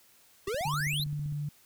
square exponential sweep, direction up, 371.4 to 4281 Hz, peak -31 dBFS, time 0.47-1.04 s, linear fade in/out 5 ms
click train, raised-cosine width 5 ms, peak -33 dBFS, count 14, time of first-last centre 0.48-1.324 s, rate 15.4 Hz
sine tone, 146.83 Hz, D3, in tune, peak -31 dBFS, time 0.65-1.49 s, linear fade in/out 5 ms
effects white hiss -61 dBFS RMS until 1.65 s

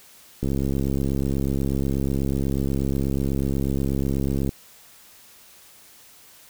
click train, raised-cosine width 3 ms, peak -12 dBFS, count 278, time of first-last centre 0.43-4.492 s, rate 68.2 Hz, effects white hiss -50 dBFS RMS until 6.49 s

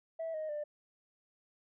sine tone with pitch steps, 653 / 623.2 / 594.7 Hz, E5 / D#5 / D5, -17 / +3 / +22 cents, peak -34 dBFS, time 0.19-0.64 s, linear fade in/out 10 ms, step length 150 ms, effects tanh soft clip ceiling -33 dBFS

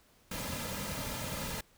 pink noise with comb filter, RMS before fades -38 dBFS, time 0.31-1.61 s, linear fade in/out 5 ms, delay 2.7 ms, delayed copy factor -0.6, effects pink hiss -65 dBFS RMS until 1.77 s

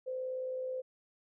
sine tone with amplitude modulation, 514 Hz, C5, 31 cents flat, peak -33 dBFS, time 0.06-0.82 s, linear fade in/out 20 ms, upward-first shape sine, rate 58.7 Hz, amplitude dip 35%, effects none

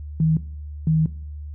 sine tone pair in turn, 158.9 / 158.2 Hz, D#3 / D#3, +37 / +29 cents, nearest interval unison, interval 8 cents, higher first, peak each -15 dBFS, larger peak neither, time 0.2-0.37 / 0.87-1.06 s, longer second, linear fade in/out 2 ms, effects noise-tail reverb RT60 0.6 s tail -17 dB re dry + added 74 Hz sine -31 dBFS peak until 1.54 s

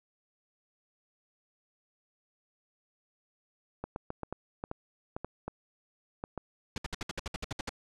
clicks, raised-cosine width 1 ms, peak -22 dBFS, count 12, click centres 3.84 / 3.961 / 4.104 / 4.233 / 4.326 / 4.639 / 4.714 / 5.165 / 5.246 / 5.48 / 6.239 / 6.377 s
pink noise bursts, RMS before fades -35 dBFS, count 12, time 6.76-7.693 s, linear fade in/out 2 ms, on 20 ms, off 63 ms
effects low-pass 6000 Hz 12 dB/octave

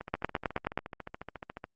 two click trains, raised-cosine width 0.5 ms, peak -13 / -24 dBFS, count 7 / 24, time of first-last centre 0.14-0.776 / 0.01-1.641 s, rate 9.44 / 14.1 Hz, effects Opus 32 kbps

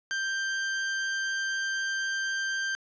40% pulse tone, 1574 Hz, G6, 7 cents sharp, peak -27 dBFS, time 0.11-2.75 s, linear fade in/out 0 ms, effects resampled to 16000 Hz + 10-bit

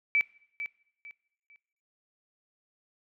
sine tone with echo, 2308 Hz, D7, 31 cents flat, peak -21 dBFS, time 0.15-0.21 s, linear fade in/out 0 ms, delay 450 ms, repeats 3, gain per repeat -11 dB, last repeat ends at 1.56 s, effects noise-tail reverb RT60 0.8 s tail -23 dB re dry

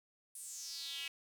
square tone with high-pass filter sweep, 151.4 Hz, D#3, 47 cents flat, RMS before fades -45 dBFS, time 0.35-1.08 s, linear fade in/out 2 ms, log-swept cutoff 9700 to 2600 Hz, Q 4.8, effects none

